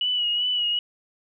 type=tone with vibrato; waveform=sine; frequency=2929 Hz; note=F#7; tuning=18 cents flat; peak=-21 dBFS; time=0.01-0.79 s; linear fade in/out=2 ms; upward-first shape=sine; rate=2.6 Hz; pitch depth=36 cents each way; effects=none